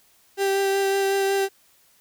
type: tone with vibrato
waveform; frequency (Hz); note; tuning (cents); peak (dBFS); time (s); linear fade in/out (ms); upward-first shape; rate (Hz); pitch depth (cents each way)
35% pulse; 392; G4; 0; -18; 0.37-1.49; 50; sine; 5.4; 12
effects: white hiss -59 dBFS RMS until 2 s